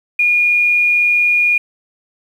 sine tone, 2434 Hz, D#7, 39 cents flat, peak -10 dBFS, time 0.19-1.58 s, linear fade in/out 5 ms, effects 7-bit

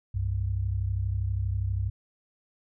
sine tone pair together, 65.58 / 98 Hz, C2 / G2, +5 / 0 cents, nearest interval perfect fifth, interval 695 cents, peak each -30 / -27 dBFS, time 0.14-1.9 s, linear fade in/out 10 ms, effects none

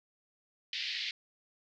white band-pass noise, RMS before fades -37 dBFS, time 0.73-1.11 s, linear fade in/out 2 ms, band 1900 to 4700 Hz, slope 48 dB/octave, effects none

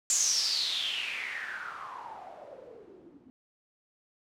blue noise with low-pass filter sweep, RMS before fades -34 dBFS, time 0.1-3.3 s, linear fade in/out 0 ms, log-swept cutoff 7200 to 250 Hz, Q 7.4, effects none

